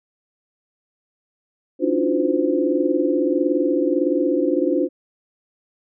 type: tone cluster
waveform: sine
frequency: 283.8 / 303.5 / 339.9 / 361.4 / 515 Hz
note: C#4 / D#4 / F4 / F#4 / C5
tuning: +41 / -43 / -47 / -41 / -28 cents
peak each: -23 dBFS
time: 1.79-4.89 s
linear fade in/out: 50 ms
effects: none